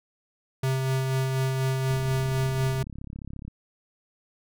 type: tone with tremolo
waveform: square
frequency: 132.2 Hz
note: C3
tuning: 18 cents sharp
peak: -23 dBFS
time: 0.63-2.83 s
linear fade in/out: 5 ms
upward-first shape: sine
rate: 4.1 Hz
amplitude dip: 30%
type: click train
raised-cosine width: 5 ms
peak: -26 dBFS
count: 55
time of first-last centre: 1.91-3.48 s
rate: 34.4 Hz
effects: none